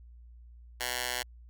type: tone with high-pass filter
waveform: 10% pulse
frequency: 124.1 Hz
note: B2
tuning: 9 cents sharp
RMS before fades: -34 dBFS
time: 0.8-1.23 s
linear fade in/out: 10 ms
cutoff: 1300 Hz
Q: 0.55
effects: added 59 Hz sine -49 dBFS peak until 1.49 s